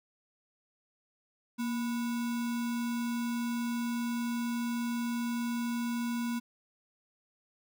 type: tone with sample-and-hold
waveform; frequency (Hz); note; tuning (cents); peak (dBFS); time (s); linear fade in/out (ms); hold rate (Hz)
sine; 235.8; A#3; +20; -30; 1.58-6.4; 20; 1225
effects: none

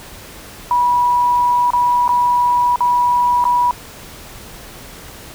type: tone with dropouts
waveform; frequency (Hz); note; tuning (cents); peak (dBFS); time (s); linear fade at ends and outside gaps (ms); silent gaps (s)
sine; 975; B5; -23; -11; 0.71-3.71; 1; 1.705-1.734 / 2.079-2.091 / 2.759-2.806 / 3.441-3.452
effects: pink hiss -36 dBFS RMS until 5.34 s

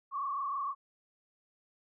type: tone with frequency modulation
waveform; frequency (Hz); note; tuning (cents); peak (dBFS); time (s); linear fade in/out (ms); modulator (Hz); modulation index
sine; 1120; C#6; +18; -32; 0.11-0.75; 50; 26.4; 1.9
effects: none

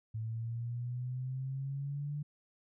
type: exponential sweep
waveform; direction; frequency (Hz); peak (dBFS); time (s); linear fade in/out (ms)
sine; up; 110 to 148.1; -35; 0.14-2.23; 10
effects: none

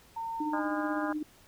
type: tone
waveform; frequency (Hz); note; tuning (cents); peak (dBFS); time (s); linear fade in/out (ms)
sine; 910; A#5; -42; -33; 0.16-0.6; 10
type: tone with tremolo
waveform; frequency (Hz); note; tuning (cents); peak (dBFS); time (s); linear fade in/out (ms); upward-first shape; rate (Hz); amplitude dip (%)
sine; 303.8; D#4; -41; -29; 0.4-1.23; 5; sine; 16; 50
type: harmonic tone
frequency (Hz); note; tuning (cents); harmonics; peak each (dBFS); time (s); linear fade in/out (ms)
203.4; G#3; -36; 3 / 4 / 5 / 6 / 7 / 8; -37 / -38 / -39 / -40 / -40 / -41; 0.53-1.13; 5
effects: pink hiss -59 dBFS RMS until 1.47 s

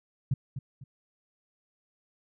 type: tone with echo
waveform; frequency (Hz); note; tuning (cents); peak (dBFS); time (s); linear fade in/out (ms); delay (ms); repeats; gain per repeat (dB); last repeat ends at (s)
sine; 132.1; C3; +17; -22; 0.31-0.34; 5; 250; 2; -10; 0.84
effects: none

